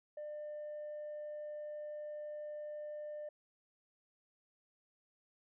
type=tone; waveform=sine; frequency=599 Hz; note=D5; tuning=34 cents sharp; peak=-40 dBFS; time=0.17-3.29 s; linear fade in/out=5 ms; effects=tanh soft clip ceiling -40 dBFS